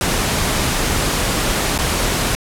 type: noise with dropouts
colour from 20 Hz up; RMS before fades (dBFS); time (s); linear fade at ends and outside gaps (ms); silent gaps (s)
pink; -18; 0.01-2.35; 0; 1.778-1.788
effects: low-pass 12000 Hz 12 dB/octave